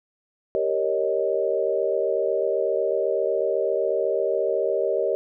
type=chord; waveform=sine; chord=Eb dominant seventh; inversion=first; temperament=equal; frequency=392 / 466.2 / 554.4 / 622.3 Hz; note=G4 / Bb4 / Db5 / Eb5; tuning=0 / 0 / 0 / 0 cents; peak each=-26 dBFS; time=0.55-5.15 s; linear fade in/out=0 ms; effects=none